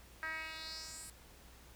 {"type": "tone with band-pass filter sweep", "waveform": "10% pulse", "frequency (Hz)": 318.3, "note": "D#4", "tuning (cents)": 39, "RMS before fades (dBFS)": -45, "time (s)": [0.23, 1.1], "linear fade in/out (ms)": 0, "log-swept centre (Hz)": [1700, 10000], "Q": 3.3, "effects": ["added 60 Hz sine -60 dBFS peak until 1.75 s", "pink hiss -60 dBFS RMS until 1.75 s"]}